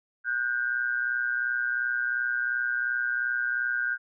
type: tone pair together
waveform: sine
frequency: 1457.2 / 1580 Hz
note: F#6 / G6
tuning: -27 / +13 cents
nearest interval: minor second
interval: 140 cents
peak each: -28 dBFS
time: 0.24-3.98 s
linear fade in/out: 50 ms
effects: none